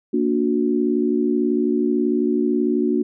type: chord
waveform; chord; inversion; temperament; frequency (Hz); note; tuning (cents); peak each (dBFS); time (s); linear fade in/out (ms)
sine; Bb augmented; none; just; 233.1 / 291.4 / 364.2; Bb3 / D4 / F#4; 0 / -13 / -27; -21; 0.13-3.03; 10
effects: none